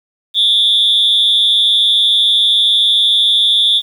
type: tone with amplitude modulation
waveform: sine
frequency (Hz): 3520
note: A7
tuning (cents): 0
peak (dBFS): -3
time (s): 0.34-3.82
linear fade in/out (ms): 50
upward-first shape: sine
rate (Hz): 213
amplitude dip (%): 95
effects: tanh soft clip ceiling -3 dBFS + 7-bit